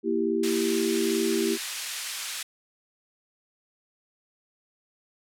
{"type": "chord", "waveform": "sine", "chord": "E diminished", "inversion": "second", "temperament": "equal", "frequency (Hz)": [233.1, 329.6, 392], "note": ["Bb3", "E4", "G4"], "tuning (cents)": [0, 0, 0], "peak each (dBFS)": [-29, -27, -26], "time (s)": [0.03, 1.58], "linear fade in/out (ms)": 50}
{"type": "high-pass noise", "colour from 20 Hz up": "pink", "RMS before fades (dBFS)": -33, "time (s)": [0.43, 2.43], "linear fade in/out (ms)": 5, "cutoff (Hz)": 2200, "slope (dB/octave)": 12}
{"effects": ["low-pass 12000 Hz 12 dB/octave"]}